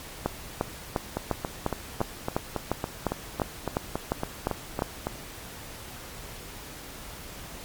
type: two click trains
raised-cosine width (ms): 1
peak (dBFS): -10 / -13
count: 14 / 15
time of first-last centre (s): 0.26-4.821 / 1.17-5.07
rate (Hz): 2.85 / 3.59
effects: pink hiss -42 dBFS RMS until 7.64 s + MP3 96 kbps